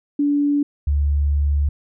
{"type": "tone pair in turn", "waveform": "sine", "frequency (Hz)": [288.5, 72.12], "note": ["D4", "D2"], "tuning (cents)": [-31, -31], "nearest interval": "2 octaves", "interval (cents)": 2400, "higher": "first", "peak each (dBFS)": -15, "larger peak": "neither", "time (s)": [[0.19, 0.63], [0.87, 1.69]], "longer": "second", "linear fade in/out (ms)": 5, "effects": []}